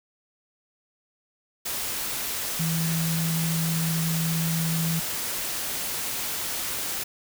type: tone in noise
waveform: sine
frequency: 163.7 Hz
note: E3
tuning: 12 cents flat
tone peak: -24 dBFS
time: 2.59-5 s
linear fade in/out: 10 ms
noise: white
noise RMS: -30 dBFS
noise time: 1.65-7.04 s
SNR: +3 dB
effects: none